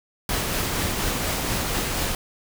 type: noise with tremolo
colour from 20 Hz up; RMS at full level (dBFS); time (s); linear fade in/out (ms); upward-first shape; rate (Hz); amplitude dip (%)
pink; -24; 0.29-2.15; 2; triangle; 4.2; 30
effects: none